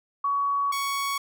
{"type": "tone pair in turn", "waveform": ["sine", "sawtooth"], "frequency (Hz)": [1125, 1115.3], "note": ["C#6", "C#6"], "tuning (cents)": [25, 10], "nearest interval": "unison", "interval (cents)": 15, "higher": "first", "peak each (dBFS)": -22, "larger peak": "neither", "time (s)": [[0.24, 0.72], [0.72, 1.18]], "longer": "first", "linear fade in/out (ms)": 5, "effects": []}